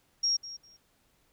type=tone with echo; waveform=sine; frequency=5588 Hz; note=F8; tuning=in tune; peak=-24 dBFS; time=0.23-0.37 s; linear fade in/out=10 ms; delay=200 ms; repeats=2; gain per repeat=-15 dB; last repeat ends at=0.77 s; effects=pink hiss -69 dBFS RMS until 1.32 s